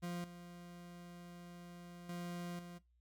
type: tone with level steps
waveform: 40% pulse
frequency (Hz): 174.61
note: F3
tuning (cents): 0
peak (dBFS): -39 / -50 / -41 / -48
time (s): 0.02-2.79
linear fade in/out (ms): 20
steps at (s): 0.24 / 2.09 / 2.59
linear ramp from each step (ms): 2
effects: noise-tail reverb RT60 0.2 s tail -19 dB re dry + added 60 Hz sine -70 dBFS peak until 3 s